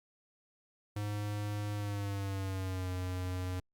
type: tone with pitch glide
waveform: square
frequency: 103.83 to 91.44 Hz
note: G#2 to F#2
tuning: 0 to -20 cents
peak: -35 dBFS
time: 0.96-3.6 s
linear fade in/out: 5 ms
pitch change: -220 cents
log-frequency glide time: 1.75-2.91 s
effects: Opus 48 kbps